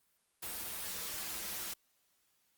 white noise with comb filter, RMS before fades -41 dBFS, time 0.42-1.74 s, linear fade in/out 10 ms, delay 7.4 ms, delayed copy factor -0.85, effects white hiss -75 dBFS RMS until 2.57 s + Opus 32 kbps

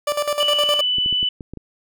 30% pulse tone with tremolo, 587.3 Hz, D5, in tune, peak -15 dBFS, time 0.07-0.81 s, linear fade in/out 5 ms, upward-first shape square, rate 9.7 Hz, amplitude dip 70%
sine tone with pitch glide, 2960 to 2986 Hz, F#7 to F#7, 0 to +15 cents, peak -17 dBFS, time 0.4-1.29 s, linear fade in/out 5 ms, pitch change +15 cents, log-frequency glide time 0.58-0.7 s
clicks, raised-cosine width 3 ms, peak -20 dBFS, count 7, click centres 0.984 / 1.061 / 1.127 / 1.229 / 1.408 / 1.536 / 1.573 s
effects none

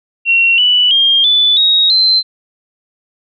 sine tone with pitch steps, 2734 / 2964 / 3214 / 3485 / 3778 / 4096 Hz, F7 / F#7 / G7 / A7 / A#7 / C8, -37 / +2 / +43 / -17 / +22 / -38 cents, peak -7 dBFS, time 0.25-2.23 s, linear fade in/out 50 ms, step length 330 ms, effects none

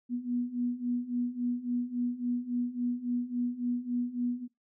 sine beating tone pair, 241.7 / 245.3 Hz, B3 / B3, -37 / -12 cents, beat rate 3.6 Hz, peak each -34 / -31 dBFS, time 0.09-4.48 s, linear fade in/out 50 ms, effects noise-tail reverb RT60 0.2 s tail -22 dB re dry

